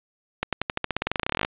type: accelerating click train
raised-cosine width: 0.3 ms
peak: -7 dBFS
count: 23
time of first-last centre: 0.43-1.449 s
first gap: 97 ms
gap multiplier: 0.92
effects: resampled to 8000 Hz + 8-bit